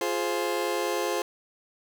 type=chord; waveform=30% pulse; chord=F minor; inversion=none; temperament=just; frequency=349.2 / 419.1 / 523.8 Hz; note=F4 / Ab4 / C5; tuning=0 / +16 / +2 cents; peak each=-28 dBFS; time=0.01-1.22 s; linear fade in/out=2 ms; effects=none